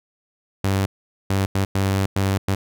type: tone bursts at uneven times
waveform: sawtooth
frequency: 97.2 Hz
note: G2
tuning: 14 cents flat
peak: -14 dBFS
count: 6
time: 0.64-0.86 / 1.3-1.46 / 1.55-1.65 / 1.75-2.06 / 2.16-2.38 / 2.48-2.55 s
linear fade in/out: 5 ms
effects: none